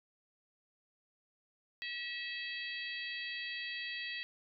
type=harmonic tone with a mistuned harmonic; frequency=652 Hz; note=E5; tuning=19 cents flat; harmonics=3 / 4 / 5 / 6 / 7; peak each=-42 / -44 / -46 / -48 / -49 dBFS; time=1.82-4.23 s; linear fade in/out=0 ms; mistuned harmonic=3; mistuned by=-21 cents; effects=none